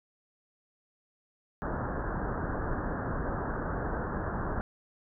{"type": "low-pass noise", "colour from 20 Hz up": "pink", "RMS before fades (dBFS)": -33, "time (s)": [1.62, 4.61], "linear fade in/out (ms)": 0, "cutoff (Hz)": 1700, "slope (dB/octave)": 96, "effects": []}